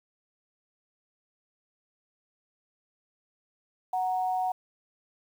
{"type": "tone pair together", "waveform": "sine", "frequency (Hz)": [740, 933], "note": ["F#5", "A#5"], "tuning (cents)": [0, 1], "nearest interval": "major third", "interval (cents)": 401, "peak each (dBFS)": [-26, -35], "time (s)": [3.93, 4.52], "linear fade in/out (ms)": 5, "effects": ["9-bit"]}